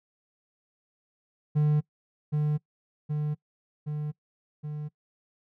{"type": "tone with echo", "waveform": "triangle", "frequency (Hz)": 150, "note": "D3", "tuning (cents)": 37, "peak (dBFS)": -18, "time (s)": [1.55, 1.81], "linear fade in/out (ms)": 20, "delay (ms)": 770, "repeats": 4, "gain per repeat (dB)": -3, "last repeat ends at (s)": 4.89, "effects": ["noise-tail reverb RT60 0.1 s tail -23 dB re dry"]}